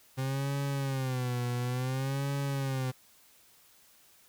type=tone with vibrato; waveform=40% pulse; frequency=130.81 Hz; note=C3; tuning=in tune; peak=-29 dBFS; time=0.17-2.92 s; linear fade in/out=20 ms; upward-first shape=sine; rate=0.57 Hz; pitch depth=120 cents each way; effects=white hiss -61 dBFS RMS until 4.28 s